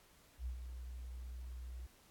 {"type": "tone with ADSR envelope", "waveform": "sine", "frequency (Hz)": 61.74, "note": "B1", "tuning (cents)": 0, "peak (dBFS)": -37, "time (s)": [0.38, 1.87], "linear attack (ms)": 80, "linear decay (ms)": 100, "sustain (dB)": -7, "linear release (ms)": 15, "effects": ["pink hiss -66 dBFS RMS until 2.1 s", "AAC 64 kbps"]}